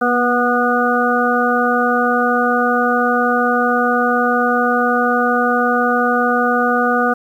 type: harmonic tone with a mistuned harmonic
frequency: 244.3 Hz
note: B3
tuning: 19 cents flat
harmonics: 1 / 2 / 3 / 5 / 6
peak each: -19 / -19 / -19 / -19 / -19 dBFS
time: 0.01-7.14 s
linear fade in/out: 10 ms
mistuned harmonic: 1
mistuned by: -17 cents
effects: 8-bit